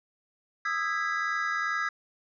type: chord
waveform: triangle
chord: E major seventh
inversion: third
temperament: just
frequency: 1236.1 / 1318.5 / 1648.1 / 1977.8 Hz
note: D#6 / E6 / G#6 / B6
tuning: -12 / 0 / -14 / +2 cents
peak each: -32 / -31 / -29 / -33 dBFS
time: 0.65-1.89 s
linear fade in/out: 5 ms
effects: resampled to 16000 Hz